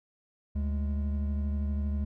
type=tone pair together; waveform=triangle; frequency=73.04 / 206.6 Hz; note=D2 / G#3; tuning=-9 / -9 cents; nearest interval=octave + tritone; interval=1800 cents; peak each=-26 / -34 dBFS; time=0.55-2.05 s; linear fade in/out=10 ms; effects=none